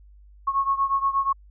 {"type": "beating tone pair", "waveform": "sine", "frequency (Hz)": [1094, 1102.4], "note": ["C#6", "C#6"], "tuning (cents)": [-23, -10], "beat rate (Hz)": 8.4, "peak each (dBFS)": [-22, -25], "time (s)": [0.47, 1.33], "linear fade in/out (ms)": 10, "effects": ["added 50 Hz sine -47 dBFS peak until 1.5 s"]}